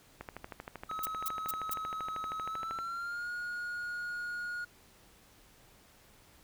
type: click train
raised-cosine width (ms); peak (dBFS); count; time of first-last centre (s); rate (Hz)
0.5; -26; 34; 0.21-2.788; 12.8
type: tone with pitch glide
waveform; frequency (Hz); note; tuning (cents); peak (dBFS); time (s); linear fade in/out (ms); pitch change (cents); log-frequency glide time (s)
triangle; 1281 to 1437.9; E6 to F#6; -50 to -50; -34; 0.89-4.65; 10; +200; 2.43-3.29
type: noise bursts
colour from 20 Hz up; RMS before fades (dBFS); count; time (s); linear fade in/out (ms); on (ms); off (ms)
violet; -35; 4; 1.03-1.738; 5; 27; 200
effects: pink hiss -61 dBFS RMS until 6.43 s